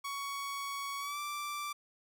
sawtooth tone with pitch glide, 1118 to 1172.2 Hz, C#6 to D6, +14 to -4 cents, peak -33 dBFS, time 0.04-1.73 s, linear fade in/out 10 ms, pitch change +82 cents, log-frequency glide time 0.99-1.19 s, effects none

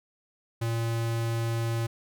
square tone, 115.2 Hz, A#2, 20 cents flat, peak -27 dBFS, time 0.61-1.87 s, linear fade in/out 10 ms, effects none

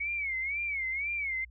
sine tone with vibrato, 2217 Hz, C#7, in tune, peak -30 dBFS, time 0-1.45 s, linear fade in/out 10 ms, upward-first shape sine, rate 2 Hz, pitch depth 130 cents each way, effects added 60 Hz sine -50 dBFS peak until 1.5 s

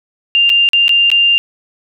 sine tone with dropouts, 2794 Hz, F7, in tune, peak -7 dBFS, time 0.35-1.38 s, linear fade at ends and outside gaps 0 ms, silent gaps 0.494-0.5 / 0.689-0.733 / 0.881-0.893 / 1.102-1.116 s, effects none

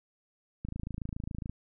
click train, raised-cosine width 5 ms, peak -24 dBFS, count 24, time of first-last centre 0.65-1.496 s, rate 27.2 Hz, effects none

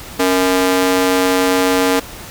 sawtooth ring-modulated tone, 370 Hz, F#4, in tune, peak -5 dBFS, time 0.19-2 s, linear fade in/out 10 ms, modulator 94.3 Hz, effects pink hiss -33 dBFS RMS until 2.3 s

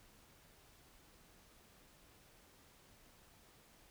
silence, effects pink hiss -65 dBFS RMS until 3.9 s

